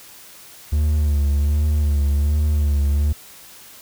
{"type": "tone with vibrato", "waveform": "triangle", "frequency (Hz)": 73.42, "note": "D2", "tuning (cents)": 0, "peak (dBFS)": -13, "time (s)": [0.72, 3.13], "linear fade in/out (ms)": 10, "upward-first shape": "sine", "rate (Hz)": 1.3, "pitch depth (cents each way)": 56, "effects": ["white hiss -43 dBFS RMS until 3.81 s"]}